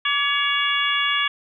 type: harmonic tone with a mistuned harmonic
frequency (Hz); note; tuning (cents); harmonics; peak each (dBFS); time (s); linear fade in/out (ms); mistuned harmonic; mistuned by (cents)
563; C#5; +27; 2 / 3 / 4 / 5 / 6; -25 / -25 / -25 / -25 / -25; 0.05-1.28; 5; 2; +46
effects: none

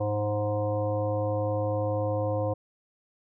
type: harmonic tone with a mistuned harmonic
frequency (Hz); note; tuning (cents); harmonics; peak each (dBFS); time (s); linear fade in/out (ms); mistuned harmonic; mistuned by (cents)
104.1; G#2; +5; 1 / 3 / 5 / 7 / 9 / 10; -29 / -35 / -28 / -36 / -41 / -42; 0-2.54; 10; 5; +18
effects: none

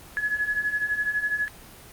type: beating tone pair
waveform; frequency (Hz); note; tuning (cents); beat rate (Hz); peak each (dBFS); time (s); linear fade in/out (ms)
sine; 1687 / 1699; G#6 / G#6; +27 / +39; 12; -29 / -25; 0.17-1.48; 0
effects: pink hiss -46 dBFS RMS until 1.92 s + Opus 24 kbps

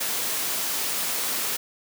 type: high-pass noise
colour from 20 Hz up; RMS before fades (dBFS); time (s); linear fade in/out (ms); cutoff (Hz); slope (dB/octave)
white; -27; 0-1.57; 10; 180; 12
effects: none

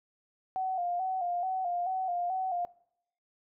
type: tone with vibrato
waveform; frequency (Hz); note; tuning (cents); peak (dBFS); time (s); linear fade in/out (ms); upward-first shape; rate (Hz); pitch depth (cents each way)
sine; 728; F#5; -28; -29; 0.56-2.65; 0; square; 2.3; 59
effects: noise-tail reverb RT60 0.7 s tail -21 dB re dry

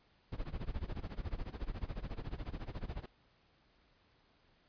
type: noise with tremolo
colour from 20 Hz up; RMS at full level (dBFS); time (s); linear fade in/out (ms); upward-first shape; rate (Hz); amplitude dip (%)
brown; -38; 0.32-3.06; 5; sine; 14; 90
effects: pink hiss -70 dBFS RMS until 4.68 s + resampled to 11025 Hz

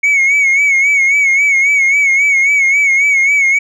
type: tone with vibrato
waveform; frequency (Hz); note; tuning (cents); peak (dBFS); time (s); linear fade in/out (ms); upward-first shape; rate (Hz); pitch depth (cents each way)
sine; 2217; C#7; 0; -5; 0.03-3.59; 10; sine; 3.7; 67
effects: tanh soft clip ceiling -7 dBFS

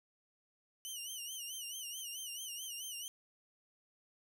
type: tone with vibrato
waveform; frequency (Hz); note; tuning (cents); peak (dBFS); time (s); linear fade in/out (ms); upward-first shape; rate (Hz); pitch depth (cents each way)
15% pulse; 2960; F#7; 0; -35; 0.85-3.08; 0; sine; 4.6; 110
effects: none

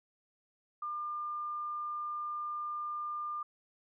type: tone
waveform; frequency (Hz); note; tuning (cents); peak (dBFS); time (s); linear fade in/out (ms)
sine; 1200; D6; +37; -35; 0.82-3.43; 5
effects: none

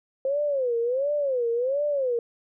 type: tone with vibrato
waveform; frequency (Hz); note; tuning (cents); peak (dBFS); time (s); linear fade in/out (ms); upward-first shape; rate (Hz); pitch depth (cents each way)
sine; 523.3; C5; 0; -22; 0.25-2.19; 2; sine; 1.4; 210
effects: none

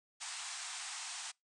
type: band-pass noise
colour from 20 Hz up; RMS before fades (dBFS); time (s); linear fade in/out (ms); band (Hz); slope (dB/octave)
white; -44; 0.2-1.32; 20; 700 to 9100; 96
effects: noise-tail reverb RT60 0.2 s tail -26 dB re dry

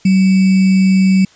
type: tone with sample-and-hold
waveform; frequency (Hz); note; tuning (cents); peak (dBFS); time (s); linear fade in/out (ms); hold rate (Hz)
sine; 190; F#3; +46; -7; 0.05-1.25; 5; 2450
effects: white hiss -47 dBFS RMS until 1.35 s + resampled to 16000 Hz

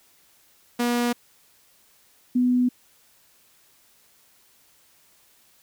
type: tone pair in turn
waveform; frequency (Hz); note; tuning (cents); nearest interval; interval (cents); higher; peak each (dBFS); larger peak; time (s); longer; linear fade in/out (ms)
sawtooth / sine; 240.5 / 248.4; B3 / B3; -46 / +10; minor second; 56; second; -17; neither; 0.79-1.13 / 2.35-2.69; neither; 10
effects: white hiss -59 dBFS RMS until 5.62 s

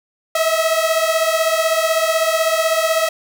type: beating tone pair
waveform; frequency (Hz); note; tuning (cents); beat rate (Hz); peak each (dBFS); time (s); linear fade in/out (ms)
sawtooth; 638 / 654; D#5 / E5; +43 / -14; 16; -14; 0.35-3.09; 5
effects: none

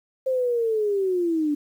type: linear sweep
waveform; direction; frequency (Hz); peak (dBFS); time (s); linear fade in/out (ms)
sine; down; 529 to 287.8; -20; 0.26-1.55; 10
effects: 9-bit

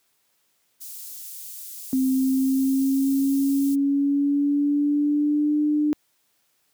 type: high-pass noise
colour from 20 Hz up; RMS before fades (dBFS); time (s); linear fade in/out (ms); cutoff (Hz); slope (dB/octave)
white; -38; 0.8-3.76; 20; 6800; 12
type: tone with pitch glide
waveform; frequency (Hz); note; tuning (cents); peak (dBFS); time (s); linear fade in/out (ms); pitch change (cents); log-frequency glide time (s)
sine; 261.6 to 298.8; C4 to D4; 0 to +30; -18; 1.93-5.93; 0; +230; 2.09-5.59
effects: white hiss -68 dBFS RMS until 6.73 s + high-pass 100 Hz 12 dB/octave

